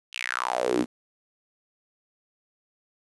sawtooth tone with high-pass filter sweep, 61.74 Hz, B1, in tune, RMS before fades -27 dBFS, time 0.12-0.86 s, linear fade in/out 50 ms, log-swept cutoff 3100 to 240 Hz, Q 5.8, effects resampled to 24000 Hz + 9-bit

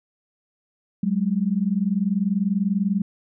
sine tone pair together, 187.57 / 207.7 Hz, F#3 / G#3, +24 / 0 cents, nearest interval major second, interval 176 cents, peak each -22 dBFS, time 1.03-3.02 s, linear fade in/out 5 ms, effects none

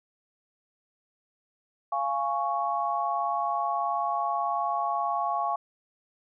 sine chord, Db major, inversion first, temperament just, 693 / 831.5 / 1108.7 Hz, F5 / Ab5 / Db6, -14 / +2 / 0 cents, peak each -30 / -30 / -29 dBFS, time 1.92-5.56 s, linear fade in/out 5 ms, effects none

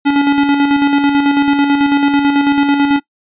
square tone with tremolo, 283.5 Hz, C#4, 39 cents sharp, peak -8 dBFS, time 0.05-3 s, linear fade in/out 20 ms, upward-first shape square, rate 9.1 Hz, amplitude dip 40%, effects noise-tail reverb RT60 0.1 s tail -21 dB re dry + resampled to 8000 Hz

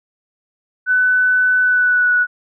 sine tone with pitch glide, 1500 to 1470.8 Hz, F#6 to F#6, +23 to -11 cents, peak -11 dBFS, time 0.86-2.27 s, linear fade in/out 50 ms, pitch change -34 cents, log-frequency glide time 1.62-2.12 s, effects none

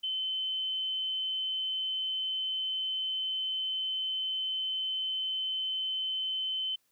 sine tone, 3062 Hz, G7, 41 cents flat, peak -30 dBFS, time 0.03-6.76 s, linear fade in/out 10 ms, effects white hiss -73 dBFS RMS until 6.91 s

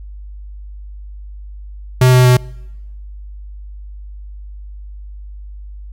square tone with pitch steps, 127.3 / 126.27 / 125.26 Hz, C3 / B2 / B2, -47 / +39 / +25 cents, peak -7 dBFS, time 2.01-2.37 s, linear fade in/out 5 ms, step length 120 ms, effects noise-tail reverb RT60 1.0 s tail -25 dB re dry + added 50 Hz sine -29 dBFS peak until 5.92 s

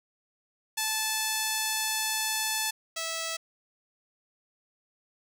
5% pulse tone pair in turn, 873 / 654 Hz, A5 / E5, -14 / -14 cents, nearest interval perfect fourth, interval 500 cents, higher first, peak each -15 / -20 dBFS, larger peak first, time 0.77-2.71 / 2.96-3.37 s, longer first, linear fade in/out 10 ms, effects none

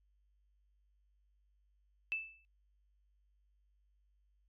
sine tone with exponential decay, 2637 Hz, E7, in tune, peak -31 dBFS, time 2.12-2.45 s, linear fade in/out 0 ms, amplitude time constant 70 ms, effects added 50 Hz sine -70 dBFS peak until 4.48 s + AAC 48 kbps

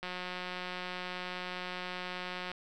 click train, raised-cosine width 0.3 ms, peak -23 dBFS, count 451, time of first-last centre 0.03-2.516 s, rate 181 Hz, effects none

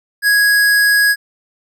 square tone, 1661 Hz, G#6, in tune, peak -10 dBFS, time 0.22-1.16 s, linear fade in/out 50 ms, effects none

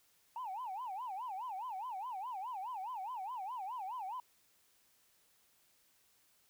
sine tone with vibrato, 875 Hz, A5, 10 cents flat, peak -38 dBFS, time 0.36-4.2 s, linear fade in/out 2 ms, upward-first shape sine, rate 4.8 Hz, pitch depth 280 cents each way, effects tanh soft clip ceiling -36 dBFS + white hiss -71 dBFS RMS until 6.49 s

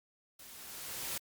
white noise with level ramp, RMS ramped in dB -53 to -37 dBFS, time 0.39-1.18 s, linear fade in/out 5 ms, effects Opus 48 kbps

